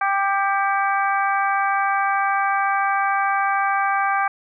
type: harmonic tone with a mistuned harmonic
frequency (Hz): 394.6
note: G4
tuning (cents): +11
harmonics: 2 / 3 / 4 / 5 / 6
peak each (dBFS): -21 / -22 / -24 / -33 / -30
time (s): 0.01-4.28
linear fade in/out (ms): 5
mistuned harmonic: 6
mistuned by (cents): -56
effects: none